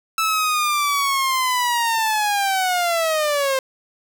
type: linear sweep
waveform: sawtooth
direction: down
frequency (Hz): 1318.5 to 523.3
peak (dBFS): -14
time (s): 0.18-3.59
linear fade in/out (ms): 2
effects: none